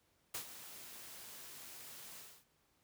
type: noise with ADSR envelope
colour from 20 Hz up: white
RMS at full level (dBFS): -40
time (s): 0.34-2.45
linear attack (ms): 8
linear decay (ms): 88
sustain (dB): -12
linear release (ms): 270
effects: pink hiss -75 dBFS RMS until 2.83 s + high-pass 60 Hz 12 dB/octave